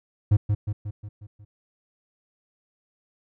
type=tone with echo; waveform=triangle; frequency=103.83 Hz; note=G#2; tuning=in tune; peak=-12 dBFS; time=0.31-0.37 s; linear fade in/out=10 ms; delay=180 ms; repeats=6; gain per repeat=-5 dB; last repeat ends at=1.45 s; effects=none